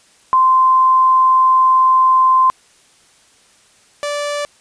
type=tone pair in turn; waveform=sine / sawtooth; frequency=1039 / 583.1 Hz; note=C6 / D5; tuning=-12 / -13 cents; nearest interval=minor seventh; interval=1001 cents; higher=first; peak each=-8 / -15 dBFS; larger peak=first; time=0.33-2.5 / 4.03-4.45 s; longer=first; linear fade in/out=0 ms; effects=white hiss -51 dBFS RMS until 4.6 s + resampled to 22050 Hz